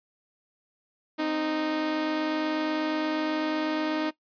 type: tone pair together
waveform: sawtooth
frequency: 261.6 / 309.8 Hz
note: C4 / D#4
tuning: 0 / -7 cents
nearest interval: minor third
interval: 293 cents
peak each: -32 / -22 dBFS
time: 1.18-4.11 s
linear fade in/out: 20 ms
effects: noise-tail reverb RT60 0.1 s tail -18 dB re dry + resampled to 11025 Hz